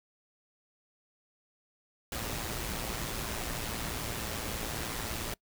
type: noise with amplitude modulation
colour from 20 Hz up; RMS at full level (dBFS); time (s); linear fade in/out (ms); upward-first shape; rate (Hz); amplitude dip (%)
pink; -34; 2.12-5.34; 2; sine; 114; 50
effects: noise-tail reverb RT60 0.1 s tail -24 dB re dry